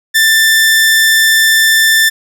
sawtooth tone, 1775 Hz, A6, 15 cents sharp, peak -3 dBFS, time 0.14-2.1 s, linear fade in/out 20 ms, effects none

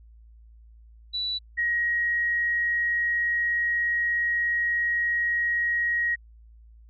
sine tone pair in turn, 3951 / 1891.7 Hz, B7 / A#6, 0 / +25 cents, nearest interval octave + minor second, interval 1275 cents, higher first, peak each -26 / -22 dBFS, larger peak second, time 1.13-1.39 / 1.57-6.16 s, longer second, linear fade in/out 20 ms, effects added 56 Hz sine -48 dBFS peak until 6.89 s

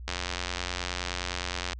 click train, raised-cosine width 0.2 ms, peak -13 dBFS, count 149, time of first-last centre 0.08-1.732 s, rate 89.6 Hz, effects added 60 Hz sine -38 dBFS peak until 1.79 s + resampled to 24000 Hz

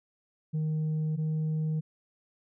sine tone pair in turn, 155.56 / 156.21 Hz, D#3 / D#3, 0 / +7 cents, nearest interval unison, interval 7 cents, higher second, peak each -24 dBFS, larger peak neither, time 0.53-1.17 / 1.17-1.81 s, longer neither, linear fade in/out 20 ms, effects tanh soft clip ceiling -26 dBFS

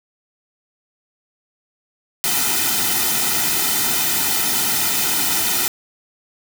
white noise with comb filter, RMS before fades -19 dBFS, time 2.24-5.68 s, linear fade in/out 0 ms, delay 1.8 ms, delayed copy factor -0.85, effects none

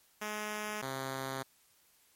5% pulse tone pair in turn, 211.6 / 133.3 Hz, G#3 / C3, +33 / +33 cents, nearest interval minor sixth, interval 800 cents, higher first, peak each -25 dBFS, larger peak neither, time 0.21-0.82 / 0.82-1.43 s, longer neither, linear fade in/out 10 ms, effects white hiss -67 dBFS RMS until 2.15 s + MP3 64 kbps

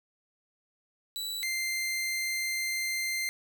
sawtooth tone pair in turn, 3944 / 2089 Hz, B7 / C7, -3 / -3 cents, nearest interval major seventh, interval 1100 cents, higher first, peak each -30 / -26 dBFS, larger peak second, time 1.16-1.43 / 1.43-3.29 s, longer second, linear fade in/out 0 ms, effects none

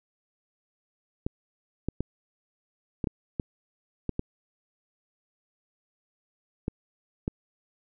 clicks, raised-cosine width 3 ms, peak -15 dBFS, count 10, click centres 1.265 / 1.886 / 2.006 / 3.042 / 3.072 / 3.398 / 4.093 / 4.194 / 6.681 / 7.279 s, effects none

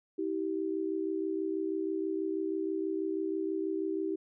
sine tone pair together, 321.1 / 387.3 Hz, E4 / G4, -45 / -21 cents, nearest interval minor third, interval 324 cents, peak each -33 / -33 dBFS, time 0.18-4.16 s, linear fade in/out 10 ms, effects none

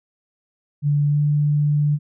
sine tone with pitch glide, 145.6 to 147.46 Hz, D3 to D3, -15 to +7 cents, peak -15 dBFS, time 0.82-1.99 s, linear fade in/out 50 ms, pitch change +22 cents, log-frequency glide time 1.08-1.19 s, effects none

